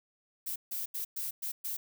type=noise bursts at uneven times; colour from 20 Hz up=violet; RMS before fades=-36 dBFS; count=6; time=0.46-0.56 / 0.71-0.86 / 0.94-1.05 / 1.16-1.31 / 1.42-1.52 / 1.64-1.77 s; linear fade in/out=10 ms; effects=none